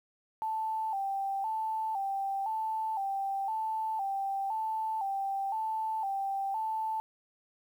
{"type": "tone with vibrato", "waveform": "sine", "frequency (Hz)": 830.6, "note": "G#5", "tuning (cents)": 0, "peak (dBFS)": -30, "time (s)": [0.42, 7], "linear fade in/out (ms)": 0, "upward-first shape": "square", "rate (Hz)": 0.98, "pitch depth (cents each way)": 100, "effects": ["10-bit"]}